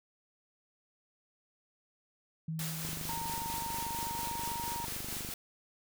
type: tone with exponential decay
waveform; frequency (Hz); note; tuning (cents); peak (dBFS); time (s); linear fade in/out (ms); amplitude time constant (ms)
sine; 160.4; E3; -47; -33; 2.48-4.32; 5; 400
type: noise with tremolo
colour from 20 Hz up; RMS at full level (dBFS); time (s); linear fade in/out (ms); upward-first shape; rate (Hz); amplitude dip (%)
white; -39; 2.59-5.34; 2; sine; 4.4; 30
type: click train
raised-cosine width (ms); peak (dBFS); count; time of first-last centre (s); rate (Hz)
3; -31; 61; 2.85-5.289; 24.6
type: tone with pitch glide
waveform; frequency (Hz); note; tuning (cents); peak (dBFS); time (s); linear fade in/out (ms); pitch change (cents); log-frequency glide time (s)
sine; 922 to 935.4; A#5 to A#5; -19 to +6; -37; 3.09-4.85; 0; +25; 3.53-4.69
effects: none